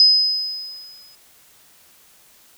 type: tone with exponential decay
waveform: sine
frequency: 5040 Hz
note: D#8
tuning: 21 cents sharp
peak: -7 dBFS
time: 0-1.15 s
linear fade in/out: 1 ms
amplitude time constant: 250 ms
effects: white hiss -52 dBFS RMS until 2.57 s